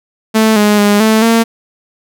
sawtooth tone with pitch steps, 219.7 / 208.6 / 205.3 / 219.4 / 228.4 Hz, A3 / G#3 / G#3 / A3 / A#3, -2 / +8 / -20 / -5 / -35 cents, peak -3 dBFS, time 0.34-1.44 s, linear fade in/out 20 ms, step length 220 ms, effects none

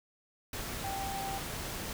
sine tone in noise, 783 Hz, G5, 2 cents flat, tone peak -36 dBFS, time 0.84-1.38 s, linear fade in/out 2 ms, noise pink, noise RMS -39 dBFS, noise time 0.53-1.93 s, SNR 0 dB, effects none

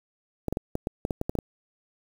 clicks, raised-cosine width 2 ms, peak -14 dBFS, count 11, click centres 0.483 / 0.526 / 0.571 / 0.754 / 0.871 / 1.051 / 1.108 / 1.214 / 1.295 / 1.353 / 1.388 s, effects 7-bit

